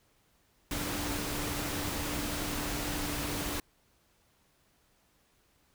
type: tone in noise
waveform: sine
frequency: 293.7 Hz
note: D4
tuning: in tune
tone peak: -40 dBFS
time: 0.71-3.6 s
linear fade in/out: 2 ms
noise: pink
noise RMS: -35 dBFS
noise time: 0.71-3.6 s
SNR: -8 dB
effects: pink hiss -69 dBFS RMS until 5.74 s